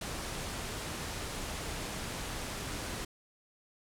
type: low-pass noise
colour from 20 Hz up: pink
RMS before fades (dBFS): -39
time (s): 0.01-3.05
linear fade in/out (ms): 5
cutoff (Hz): 11000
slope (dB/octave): 24
effects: none